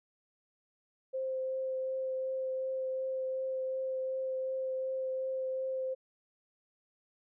sine tone with vibrato, 523.3 Hz, C5, in tune, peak -32 dBFS, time 1.13-5.95 s, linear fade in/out 20 ms, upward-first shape triangle, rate 2.7 Hz, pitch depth 10 cents each way, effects none

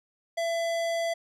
sine tone with hard clipping, 670 Hz, E5, 28 cents sharp, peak -28 dBFS, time 0.37-1.14 s, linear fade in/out 10 ms, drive 18 dB, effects none

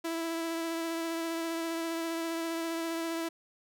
sawtooth tone with vibrato, 330.3 Hz, E4, 4 cents sharp, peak -28 dBFS, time 0.04-3.29 s, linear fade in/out 10 ms, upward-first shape triangle, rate 15 Hz, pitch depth 19 cents each way, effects none

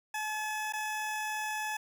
20% pulse tone with dropouts, 857 Hz, A5, 46 cents flat, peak -28 dBFS, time 0.14-1.77 s, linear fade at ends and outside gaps 5 ms, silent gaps 0.725-0.734 s, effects none

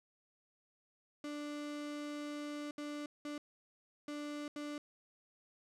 35% pulse tone bursts at uneven times, 294.2 Hz, D4, 3 cents sharp, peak -39 dBFS, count 5, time 1.24-2.71 / 2.78-3.06 / 3.25-3.38 / 4.08-4.48 / 4.56-4.78 s, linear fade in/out 2 ms, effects low-pass 8000 Hz 12 dB/octave

